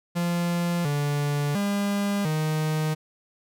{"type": "tone with pitch steps", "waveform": "45% pulse", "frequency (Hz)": [173, 145.1, 201.8, 155.3], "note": ["F3", "D3", "G#3", "D#3"], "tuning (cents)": [-16, -21, -49, -3], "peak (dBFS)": -23, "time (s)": [0.15, 2.95], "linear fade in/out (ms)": 20, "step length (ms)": 700, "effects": []}